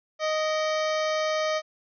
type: harmonic tone with a mistuned harmonic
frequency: 622.3 Hz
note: D#5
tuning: in tune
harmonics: 1 / 2 / 3 / 4 / 5 / 6 / 7 / 8 / 9 / 10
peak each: -25 / -31 / -35 / -37 / -39 / -41 / -42 / -43 / -44 / -45 dBFS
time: 0.19-1.62 s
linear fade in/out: 50 ms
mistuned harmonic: 4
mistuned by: -140 cents
effects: none